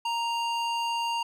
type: tone with band-pass filter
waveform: square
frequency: 932.3 Hz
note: A#5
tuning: in tune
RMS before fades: -29 dBFS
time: 0.05-1.23 s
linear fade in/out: 5 ms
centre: 2200 Hz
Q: 0.73
effects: none